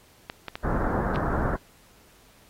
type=clicks; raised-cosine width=0.3 ms; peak=-16 dBFS; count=4; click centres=0.299 / 0.483 / 0.555 / 1.159 s
type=low-pass noise; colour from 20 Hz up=pink; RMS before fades=-26 dBFS; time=0.63-1.57 s; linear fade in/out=20 ms; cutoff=1600 Hz; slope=48 dB/octave
effects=pink hiss -57 dBFS RMS until 2.49 s + AAC 48 kbps